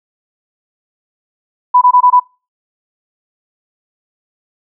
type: tone bursts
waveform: sine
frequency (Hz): 992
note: B5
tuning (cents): +7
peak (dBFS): -4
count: 5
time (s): 1.74-2.199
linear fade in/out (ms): 10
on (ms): 75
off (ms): 21
effects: noise-tail reverb RT60 0.3 s tail -25 dB re dry